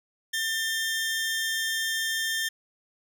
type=tone pair together; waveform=sawtooth; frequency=1793 / 3195 Hz; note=A6 / G7; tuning=+32 / +32 cents; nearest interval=minor seventh; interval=1000 cents; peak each=-24 / -29 dBFS; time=0.33-2.49 s; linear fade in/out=10 ms; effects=none